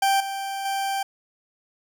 40% pulse tone with level steps, 784 Hz, G5, in tune, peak -17 / -27 / -23 dBFS, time 0.02-1.03 s, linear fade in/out 5 ms, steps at 0.2 / 0.65 s, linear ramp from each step 5 ms, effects none

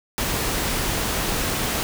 pink noise, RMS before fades -24 dBFS, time 0.18-1.83 s, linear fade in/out 0 ms, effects none

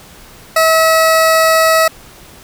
20% pulse tone, 645 Hz, E5, 38 cents flat, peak -3 dBFS, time 0.56-1.88 s, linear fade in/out 5 ms, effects pink hiss -39 dBFS RMS until 2.43 s

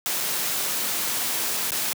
white noise with dropouts, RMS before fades -26 dBFS, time 0.06-1.93 s, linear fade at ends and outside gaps 0 ms, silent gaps 0.204-0.208 / 1.706-1.719 s, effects high-pass 150 Hz 12 dB/octave

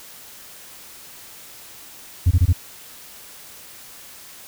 sine tone bursts, 87.7 Hz, F2, 8 cents sharp, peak -8 dBFS, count 4, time 2.26-2.529 s, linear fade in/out 10 ms, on 50 ms, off 23 ms, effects tanh soft clip ceiling -10 dBFS + white hiss -42 dBFS RMS until 4.47 s

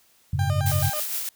sine chord, F# suspended second, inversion none, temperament just, 92.5 / 104.06 / 138.75 Hz, F#2 / G#2 / C#3, 0 / +4 / +2 cents, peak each -24 / -26 / -25 dBFS, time 0.33-0.9 s, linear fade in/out 5 ms
30% pulse tone with vibrato, 695 Hz, F5, 9 cents flat, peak -27 dBFS, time 0.39-1 s, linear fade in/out 2 ms, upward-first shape square, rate 4.6 Hz, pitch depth 230 cents each way
blue noise with tremolo, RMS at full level -27 dBFS, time 0.66-1.29 s, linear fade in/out 2 ms, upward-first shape triangle, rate 6.5 Hz, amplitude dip 45%
effects white hiss -60 dBFS RMS until 1.35 s

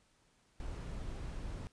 brown noise, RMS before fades -42 dBFS, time 0.6-1.67 s, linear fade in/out 0 ms, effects pink hiss -71 dBFS RMS until 1.72 s + resampled to 22050 Hz

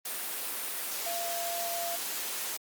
sine tone in noise, 687 Hz, F5, 29 cents flat, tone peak -34 dBFS, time 1.06-1.96 s, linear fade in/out 5 ms, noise white, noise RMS -35 dBFS, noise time 0.05-2.57 s, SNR -2 dB, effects high-pass 300 Hz 12 dB/octave + Opus 32 kbps

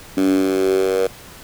10% pulse tone with high-pass filter sweep, 95 Hz, F#2, 46 cents sharp, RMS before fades -17 dBFS, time 0.17-1.07 s, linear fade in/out 5 ms, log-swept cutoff 260 to 480 Hz, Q 5.9, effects pink hiss -40 dBFS RMS until 1.43 s

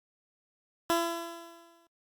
15% pulse tone with exponential decay, 337.1 Hz, E4, 39 cents sharp, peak -17 dBFS, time 0.9-1.87 s, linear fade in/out 0 ms, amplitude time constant 210 ms, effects noise-tail reverb RT60 0.1 s tail -25 dB re dry + Opus 48 kbps

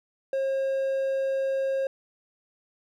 triangle tone, 538 Hz, C5, 48 cents sharp, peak -22 dBFS, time 0.33-1.87 s, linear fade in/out 2 ms, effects none

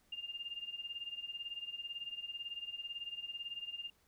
sine tone with tremolo, 2808 Hz, F7, 9 cents sharp, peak -38 dBFS, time 0.12-3.9 s, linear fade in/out 5 ms, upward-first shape sine, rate 18 Hz, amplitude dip 80%, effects pink hiss -72 dBFS RMS until 4.07 s

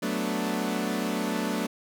sawtooth chord, B minor seventh, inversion second, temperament equal, 185 / 220 / 246.9 / 293.7 Hz, F#3 / A3 / B3 / D4, 0 / 0 / 0 / 0 cents, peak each -29 / -27 / -29 / -29 dBFS, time 0.02-1.67 s, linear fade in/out 10 ms, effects none

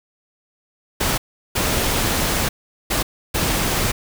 pink noise bursts at uneven times, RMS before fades -20 dBFS, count 4, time 1-1.18 / 1.55-2.49 / 2.9-3.03 / 3.34-3.92 s, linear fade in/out 10 ms, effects none

